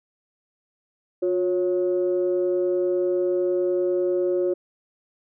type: tone pair together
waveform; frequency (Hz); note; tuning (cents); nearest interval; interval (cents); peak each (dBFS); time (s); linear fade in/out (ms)
sine; 358.4 / 552; F4 / C#5; +45 / -7; perfect fifth; 748; -20 / -25; 1.22-4.54; 10
effects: tanh soft clip ceiling -13 dBFS